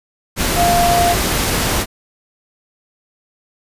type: tone in noise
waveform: sine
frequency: 697 Hz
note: F5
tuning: 4 cents flat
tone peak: -12 dBFS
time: 0.55-1.16 s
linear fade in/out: 50 ms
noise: pink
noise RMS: -17 dBFS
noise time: 0.36-1.86 s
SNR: +2 dB
effects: resampled to 32000 Hz